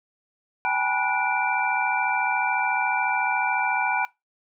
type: tone cluster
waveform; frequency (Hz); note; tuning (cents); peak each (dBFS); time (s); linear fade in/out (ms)
sine; 775 / 849 / 973 / 1466 / 2348; G5 / G#5 / B5 / F#6 / D7; -20 / +38 / -26 / -16 / -1; -28; 0.65-4.05; 0
effects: noise-tail reverb RT60 0.2 s tail -21 dB re dry

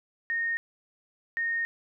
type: tone bursts at uneven times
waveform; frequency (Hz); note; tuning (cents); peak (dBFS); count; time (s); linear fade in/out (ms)
sine; 1847; A#6; -16; -26; 2; 0.3-0.57 / 1.37-1.65; 0
effects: none

